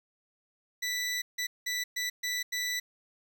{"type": "tone bursts at uneven times", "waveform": "20% pulse", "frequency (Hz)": 1975.5, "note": "B6", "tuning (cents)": 0, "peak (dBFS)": -25, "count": 6, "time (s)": [[0.82, 1.22], [1.38, 1.47], [1.66, 1.84], [1.96, 2.1], [2.23, 2.43], [2.52, 2.8]], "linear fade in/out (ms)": 10, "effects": ["11-bit"]}